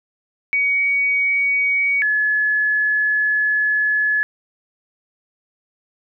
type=tone pair in turn; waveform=sine; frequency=2251 / 1707.9 Hz; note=C#7 / G#6; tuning=+26 / +48 cents; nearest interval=perfect fourth; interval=478 cents; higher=first; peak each=-15 dBFS; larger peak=neither; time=0.53-2.02 / 2.02-4.23 s; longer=second; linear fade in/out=0 ms; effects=none